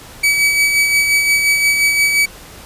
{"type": "tone with tremolo", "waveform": "40% pulse", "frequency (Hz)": 2281, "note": "C#7", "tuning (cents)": 49, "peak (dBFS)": -9, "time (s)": [0.23, 2.26], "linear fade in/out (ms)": 10, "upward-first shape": "sine", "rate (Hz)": 5.7, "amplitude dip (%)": 40, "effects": ["pink hiss -37 dBFS RMS until 2.65 s", "resampled to 32000 Hz"]}